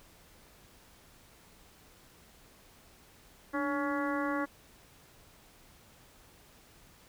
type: harmonic tone with a mistuned harmonic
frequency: 281.1 Hz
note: C#4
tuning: 24 cents sharp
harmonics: 1 / 2 / 3 / 4 / 5 / 6 / 7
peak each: -33 / -37 / -41 / -37 / -40 / -41 / -44 dBFS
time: 3.53-4.46 s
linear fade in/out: 20 ms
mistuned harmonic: 1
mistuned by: +73 cents
effects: pink hiss -59 dBFS RMS until 7.08 s

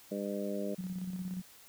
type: harmonic tone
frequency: 100.9 Hz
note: G#2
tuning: 49 cents flat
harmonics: 2 / 3 / 4 / 5 / 6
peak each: -37 / -42 / -41 / -41 / -40 dBFS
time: 0.11-0.75 s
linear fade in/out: 10 ms
type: tone with tremolo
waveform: sine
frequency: 183.7 Hz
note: F#3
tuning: 12 cents flat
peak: -34 dBFS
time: 0.78-1.42 s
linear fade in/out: 10 ms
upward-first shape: square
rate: 17 Hz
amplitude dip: 45%
effects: white hiss -57 dBFS RMS until 1.68 s

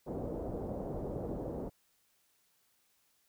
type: low-pass noise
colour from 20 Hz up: white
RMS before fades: -39 dBFS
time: 0.06-1.7 s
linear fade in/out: 20 ms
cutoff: 580 Hz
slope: 24 dB/octave
effects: white hiss -73 dBFS RMS until 3.28 s

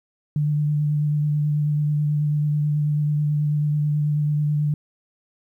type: tone with vibrato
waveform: sine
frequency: 148.8 Hz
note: D3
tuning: 23 cents sharp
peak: -18 dBFS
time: 0.36-4.74 s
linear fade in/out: 2 ms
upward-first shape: sine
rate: 9.2 Hz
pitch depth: 16 cents each way
effects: 10-bit

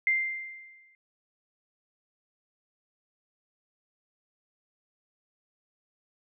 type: tone with exponential decay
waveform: sine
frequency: 2093 Hz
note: C7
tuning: in tune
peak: -20 dBFS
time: 0.07-0.95 s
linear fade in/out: 1 ms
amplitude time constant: 190 ms
effects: none

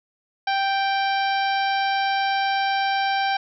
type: harmonic tone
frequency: 784 Hz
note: G5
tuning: in tune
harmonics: 1 / 2 / 3 / 4 / 5 / 6 / 7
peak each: -21 / -27 / -31 / -33 / -35 / -37 / -38 dBFS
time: 0.47-3.37 s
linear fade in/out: 5 ms
effects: none

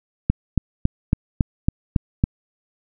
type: click train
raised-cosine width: 5 ms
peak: -3 dBFS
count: 8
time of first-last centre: 0.3-2.239 s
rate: 3.61 Hz
effects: none

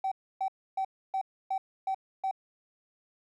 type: tone bursts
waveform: triangle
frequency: 768 Hz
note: G5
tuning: 36 cents flat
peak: -24 dBFS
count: 7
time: 0.04-2.312 s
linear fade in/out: 5 ms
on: 76 ms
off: 290 ms
effects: tanh soft clip ceiling -24 dBFS

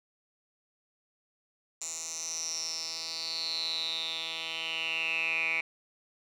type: tone with band-pass filter sweep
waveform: 10% pulse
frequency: 163 Hz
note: E3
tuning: 19 cents flat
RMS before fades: -34 dBFS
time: 1.81-5.61 s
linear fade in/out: 5 ms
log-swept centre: 7000 to 2300 Hz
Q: 9.9
effects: none

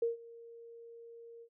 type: tone with ADSR envelope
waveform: sine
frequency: 464.6 Hz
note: A#4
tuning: 6 cents flat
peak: -27 dBFS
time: 0.02-1.49 s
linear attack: 5 ms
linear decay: 140 ms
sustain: -22 dB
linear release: 70 ms
effects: none

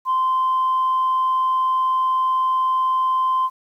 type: tone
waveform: sine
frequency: 1038 Hz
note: C6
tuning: 14 cents flat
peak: -15 dBFS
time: 0.05-3.5 s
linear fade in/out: 50 ms
effects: tanh soft clip ceiling -13 dBFS + 9-bit

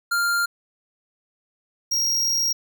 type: tone pair in turn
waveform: square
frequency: 1396.9 / 5613 Hz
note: F6 / F8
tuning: 0 / +8 cents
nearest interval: 2 octaves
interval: 2408 cents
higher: second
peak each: -20 dBFS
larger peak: neither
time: 0.11-0.46 / 1.91-2.53 s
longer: second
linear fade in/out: 10 ms
effects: none

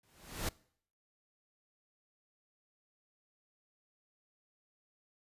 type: noise with exponential growth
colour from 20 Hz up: pink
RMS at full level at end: -34 dBFS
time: 0.03-0.49 s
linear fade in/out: 5 ms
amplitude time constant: 100 ms
effects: noise-tail reverb RT60 0.6 s tail -23 dB re dry + resampled to 32000 Hz

